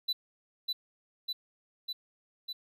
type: tone with echo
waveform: triangle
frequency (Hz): 3982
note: B7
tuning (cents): +14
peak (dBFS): -26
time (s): 0.08-0.13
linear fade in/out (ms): 10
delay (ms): 600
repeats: 4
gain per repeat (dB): -2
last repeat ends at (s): 2.53
effects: none